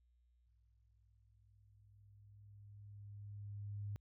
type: tone with exponential growth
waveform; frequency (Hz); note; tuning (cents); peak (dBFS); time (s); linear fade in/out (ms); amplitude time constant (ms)
sine; 102.2; G#2; -27; -40; 0.46-3.96; 0; 760
effects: added 60 Hz sine -70 dBFS peak until 4 s